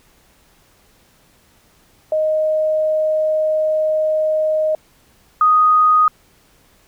sine tone pair in turn, 622.3 / 1244.6 Hz, D#5 / D#6, 0 / 0 cents, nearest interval octave, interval 1200 cents, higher second, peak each -14 / -9 dBFS, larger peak second, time 2.12-4.75 / 5.41-6.08 s, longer first, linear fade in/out 2 ms, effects pink hiss -54 dBFS RMS until 6.87 s

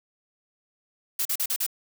blue noise bursts, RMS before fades -26 dBFS, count 5, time 1.19-1.665 s, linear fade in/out 5 ms, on 63 ms, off 40 ms, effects none

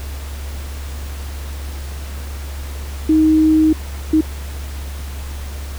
sine tone bursts at uneven times, 313.1 Hz, D#4, 11 cents sharp, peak -9 dBFS, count 2, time 3.09-3.73 / 4.13-4.21 s, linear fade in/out 5 ms, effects added 70 Hz sine -25 dBFS peak until 5.78 s + pink hiss -36 dBFS RMS until 5.78 s

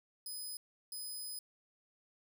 5% pulse tone bursts at uneven times, 5020 Hz, D#8, 15 cents sharp, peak -36 dBFS, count 2, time 0.26-0.57 / 0.92-1.39 s, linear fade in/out 2 ms, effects none

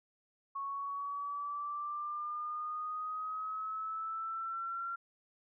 sine exponential sweep, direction up, 1103 to 1375 Hz, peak -36 dBFS, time 0.55-4.96 s, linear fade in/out 10 ms, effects none

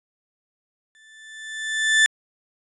35% pulse tone with exponential growth, 1760 Hz, A6, in tune, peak -10 dBFS, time 0.95-2.06 s, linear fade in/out 0 ms, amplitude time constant 240 ms, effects resampled to 24000 Hz

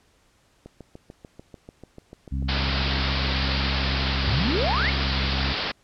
click train, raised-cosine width 2 ms, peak -27 dBFS, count 14, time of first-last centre 0.66-2.572 s, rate 6.8 Hz
harmonic tone, 67 Hz, C2, 42 cents sharp, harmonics 1 / 2 / 3 / 4, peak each -25 / -31 / -35 / -37 dBFS, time 2.31-5.54 s, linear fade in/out 20 ms
white low-pass noise, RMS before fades -28 dBFS, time 2.48-5.72 s, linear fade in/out 10 ms, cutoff 5000 Hz, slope 96 dB/octave
sine exponential sweep, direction up, 82.41 to 2301 Hz, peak -23 dBFS, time 4.27-4.9 s, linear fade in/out 5 ms
effects pink hiss -62 dBFS RMS until 5.83 s + low-pass 9000 Hz 12 dB/octave

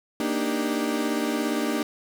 35% pulse chord, Eb major seventh, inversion second, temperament equal, 233.1 / 293.7 / 311.1 / 392 Hz, Bb3 / D4 / Eb4 / G4, 0 / 0 / 0 / 0 cents, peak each -27 / -26 / -30 / -30 dBFS, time 0.2-1.83 s, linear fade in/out 2 ms, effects none

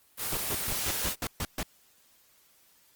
white noise, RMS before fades -32 dBFS, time 0.17-1.16 s, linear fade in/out 50 ms
pink noise bursts, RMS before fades -32 dBFS, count 8, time 0.32-1.63 s, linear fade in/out 2 ms, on 50 ms, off 130 ms
effects white hiss -63 dBFS RMS until 2.95 s + Opus 24 kbps

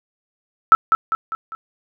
sine tone with echo, 1318.5 Hz, E6, in tune, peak -4 dBFS, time 0.72-0.75 s, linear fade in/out 0 ms, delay 200 ms, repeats 4, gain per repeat -6 dB, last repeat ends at 1.55 s, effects none

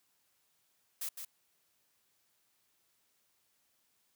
blue noise with echo, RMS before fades -38 dBFS, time 1.01-1.09 s, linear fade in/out 5 ms, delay 160 ms, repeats 1, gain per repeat -6 dB, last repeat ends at 1.25 s, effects white hiss -75 dBFS RMS until 4.15 s + high-pass 60 Hz 12 dB/octave

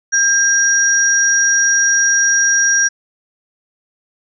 sine tone pair together, 1606 / 5723 Hz, G6 / F8, +41 / +41 cents, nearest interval octave + minor seventh, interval 2200 cents, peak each -13 dBFS, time 0.12-2.89 s, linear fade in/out 20 ms, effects none

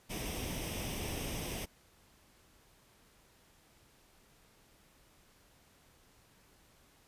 pink noise with comb filter, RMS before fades -39 dBFS, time 0.09-1.66 s, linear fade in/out 20 ms, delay 0.35 ms, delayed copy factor +0.6, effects pink hiss -65 dBFS RMS until 7.07 s + resampled to 32000 Hz

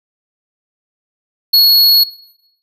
square tone, 4344 Hz, C#8, 36 cents flat, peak -6 dBFS, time 1.53-2.04 s, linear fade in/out 10 ms, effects noise-tail reverb RT60 0.8 s tail -18 dB re dry

